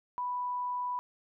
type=tone; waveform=sine; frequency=987.8 Hz; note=B5; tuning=in tune; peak=-31 dBFS; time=0.18-0.99 s; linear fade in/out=0 ms; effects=none